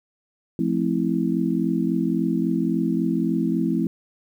sine chord, F major seventh, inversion none, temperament just, 174.61 / 218.3 / 261.9 / 327.4 Hz, F3 / A3 / C4 / E4, 0 / -13 / +2 / -12 cents, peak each -25 dBFS, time 0.59-3.87 s, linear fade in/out 2 ms, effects 9-bit

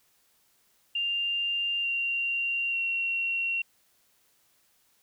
sine tone with pitch steps, 2794 / 2765 / 2737 Hz, F7 / F7 / F7, 0 / -18 / -36 cents, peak -26 dBFS, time 0.95-3.62 s, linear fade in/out 5 ms, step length 890 ms, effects white hiss -67 dBFS RMS until 5.02 s

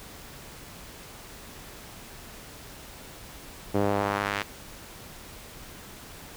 sawtooth tone with band-pass filter sweep, 101.1 Hz, G#2, 46 cents flat, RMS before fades -27 dBFS, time 3.74-4.43 s, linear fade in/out 10 ms, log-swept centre 420 to 2300 Hz, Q 1.1, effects pink hiss -45 dBFS RMS until 6.36 s

